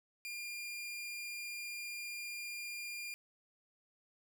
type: tone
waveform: sawtooth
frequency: 2405 Hz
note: D7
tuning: 41 cents sharp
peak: -38 dBFS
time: 0.25-3.14 s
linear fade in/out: 0 ms
effects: none